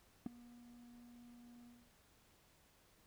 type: tone with ADSR envelope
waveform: triangle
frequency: 239.9 Hz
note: A#3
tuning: 50 cents sharp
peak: -32 dBFS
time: 0.26-1.9 s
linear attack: 3 ms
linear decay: 10 ms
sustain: -23 dB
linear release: 240 ms
effects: pink hiss -70 dBFS RMS until 3.06 s